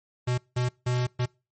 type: tone bursts at uneven times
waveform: square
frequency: 124 Hz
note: B2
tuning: 7 cents sharp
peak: -24 dBFS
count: 4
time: 0.27-0.38 / 0.56-0.69 / 0.86-1.07 / 1.19-1.26 s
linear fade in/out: 10 ms
effects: noise-tail reverb RT60 0.3 s tail -25 dB re dry + MP3 32 kbps